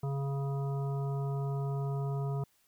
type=harmonic tone; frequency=138.59 Hz; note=C#3; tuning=in tune; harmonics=1 / 3 / 5 / 7 / 9; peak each=-31 / -41 / -45 / -48 / -50 dBFS; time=0.03-2.44 s; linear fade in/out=5 ms; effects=white hiss -70 dBFS RMS until 2.67 s